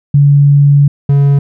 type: tone pair in turn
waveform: sine / triangle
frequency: 142.7 / 140.9 Hz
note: D3 / C#3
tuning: -49 / +29 cents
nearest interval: unison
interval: 22 cents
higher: first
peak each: -3 dBFS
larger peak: neither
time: 0.14-0.88 / 1.09-1.39 s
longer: first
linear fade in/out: 5 ms
effects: none